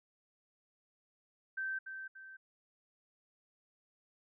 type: tone with echo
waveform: sine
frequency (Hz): 1553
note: G6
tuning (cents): -17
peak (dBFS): -35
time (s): 1.57-1.79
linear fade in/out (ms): 10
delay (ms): 290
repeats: 2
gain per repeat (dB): -7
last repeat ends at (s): 2.37
effects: none